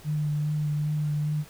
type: tone with vibrato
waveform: sine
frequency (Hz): 150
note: D3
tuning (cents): +37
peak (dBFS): -24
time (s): 0.04-1.45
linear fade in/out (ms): 50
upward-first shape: sine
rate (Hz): 2.5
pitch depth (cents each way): 18
effects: pink hiss -50 dBFS RMS until 1.49 s